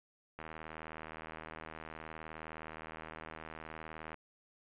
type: click train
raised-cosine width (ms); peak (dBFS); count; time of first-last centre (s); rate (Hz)
0.5; -30; 299; 0.39-4.143; 79.4
effects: resampled to 8000 Hz